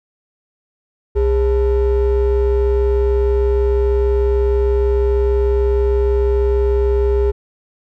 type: ring-modulated tone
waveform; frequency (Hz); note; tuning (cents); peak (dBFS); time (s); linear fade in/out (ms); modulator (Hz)
triangle; 235.2; A#3; +16; -7; 1.15-7.32; 20; 172
effects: none